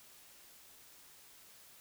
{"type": "silence", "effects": ["white hiss -59 dBFS RMS until 1.8 s"]}